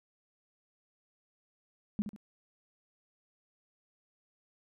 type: tone with echo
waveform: sine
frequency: 207.7 Hz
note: G#3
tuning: in tune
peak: -27 dBFS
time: 1.99-2.02 s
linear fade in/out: 0 ms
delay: 71 ms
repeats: 2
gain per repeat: -9 dB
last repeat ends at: 2.162 s
effects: none